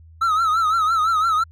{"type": "tone with vibrato", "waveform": "triangle", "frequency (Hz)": 1300, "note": "E6", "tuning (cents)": -24, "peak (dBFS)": -14, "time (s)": [0.21, 1.44], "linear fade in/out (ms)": 10, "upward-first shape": "triangle", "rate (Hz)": 5.9, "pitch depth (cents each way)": 110, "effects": ["added 81 Hz sine -43 dBFS peak until 1.51 s"]}